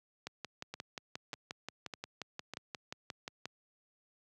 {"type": "two click trains", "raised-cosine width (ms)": 0.2, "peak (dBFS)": [-23, -24], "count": [19, 4], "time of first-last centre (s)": [[0.27, 3.456], [0.74, 2.536]], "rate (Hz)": [5.65, 1.67], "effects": ["high-pass 100 Hz 12 dB/octave"]}